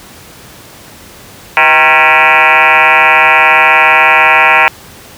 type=tone with frequency modulation; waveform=sine; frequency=1661.2 Hz; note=G#6; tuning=in tune; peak=-3 dBFS; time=1.57-4.68 s; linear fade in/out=0 ms; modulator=146 Hz; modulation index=6.5; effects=pink hiss -34 dBFS RMS until 5.17 s + high-pass 60 Hz 12 dB/octave